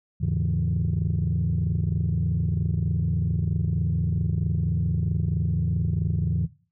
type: tone cluster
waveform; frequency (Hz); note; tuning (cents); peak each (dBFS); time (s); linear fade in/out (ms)
sine; 83 / 107.4 / 142.8 / 166; E2 / A2 / D3 / E3; +12 / -41 / -48 / +12; -26; 0.2-6.47; 20
effects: noise-tail reverb RT60 0.4 s tail -20 dB re dry + tanh soft clip ceiling -16 dBFS